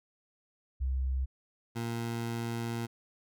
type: tone pair in turn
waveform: sine / 20% pulse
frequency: 65.41 / 116.55 Hz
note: C2 / A#2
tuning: 0 / 0 cents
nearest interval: minor seventh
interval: 1000 cents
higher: second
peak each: -28 dBFS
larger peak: neither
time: 0.8-1.26 / 1.75-2.87 s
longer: second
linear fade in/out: 20 ms
effects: none